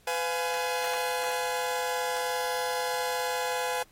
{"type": "chord", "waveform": "sawtooth", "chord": "F diminished", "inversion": "second", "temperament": "just", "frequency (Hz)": [502.9, 698.5, 838.1], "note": ["Cb5", "F5", "Ab5"], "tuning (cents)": [31, 0, 16], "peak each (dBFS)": [-27, -32, -28], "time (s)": [0.07, 3.83], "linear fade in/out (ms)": 5, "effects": ["pink hiss -61 dBFS RMS until 3.91 s", "AAC 48 kbps"]}